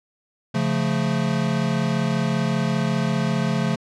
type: chord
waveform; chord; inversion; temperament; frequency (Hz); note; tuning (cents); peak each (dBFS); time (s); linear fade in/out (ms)
square; Db augmented; none; equal with one note detuned; 139.56 / 174.61 / 220; Db3 / F3 / A3; +12 / 0 / 0; -25; 0.54-3.76; 10
effects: low-pass 6000 Hz 12 dB/octave